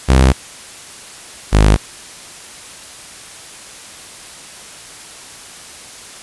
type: tone pair in turn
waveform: sawtooth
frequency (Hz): 65.41 / 51.92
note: C2 / G#1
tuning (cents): 0 / 0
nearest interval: major third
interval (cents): 400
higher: first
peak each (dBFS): -3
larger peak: neither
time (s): 0.08-0.33 / 1.52-1.77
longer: neither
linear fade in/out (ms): 20
effects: white hiss -35 dBFS RMS until 6.22 s + resampled to 24000 Hz